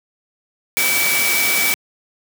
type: tone in noise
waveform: sine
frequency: 2292 Hz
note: D7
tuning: 43 cents flat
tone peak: -18 dBFS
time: 0.77-1.74 s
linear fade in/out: 0 ms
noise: white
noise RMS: -19 dBFS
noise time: 0.77-1.74 s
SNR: -2 dB
effects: high-pass 150 Hz 12 dB/octave